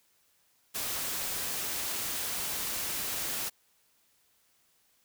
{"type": "noise", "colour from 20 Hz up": "white", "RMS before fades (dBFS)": -34, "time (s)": [0.74, 3.5], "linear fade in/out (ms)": 20, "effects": ["white hiss -69 dBFS RMS until 5.04 s"]}